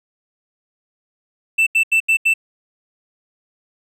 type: tone bursts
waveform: triangle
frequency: 2662 Hz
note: E7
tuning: 16 cents sharp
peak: -10 dBFS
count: 5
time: 1.58-2.339 s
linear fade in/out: 10 ms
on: 87 ms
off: 81 ms
effects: none